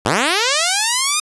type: linear sweep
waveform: 5% pulse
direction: up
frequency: 85.3 to 1244.5 Hz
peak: -3 dBFS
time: 0.05-1.2 s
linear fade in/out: 5 ms
effects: resampled to 24000 Hz